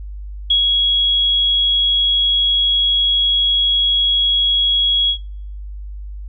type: tone with ADSR envelope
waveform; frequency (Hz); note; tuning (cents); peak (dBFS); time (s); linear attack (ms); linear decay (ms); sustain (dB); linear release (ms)
sine; 3324; G#7; +1; -10; 0.5-5.18; 6; 110; -2; 84
effects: noise-tail reverb RT60 0.6 s tail -25 dB re dry + added 50 Hz sine -27 dBFS peak until 6.28 s